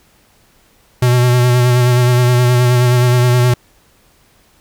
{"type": "tone with vibrato", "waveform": "square", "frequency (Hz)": 123.47, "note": "B2", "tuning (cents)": 0, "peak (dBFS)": -9, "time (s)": [1.02, 3.54], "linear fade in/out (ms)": 5, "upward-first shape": "sine", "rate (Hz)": 9.5, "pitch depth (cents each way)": 27, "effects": ["pink hiss -52 dBFS RMS until 4.6 s"]}